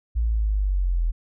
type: linear sweep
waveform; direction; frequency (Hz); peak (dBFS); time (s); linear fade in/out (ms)
sine; down; 58.27 to 40.3; -19; 0.15-1.12; 20
effects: none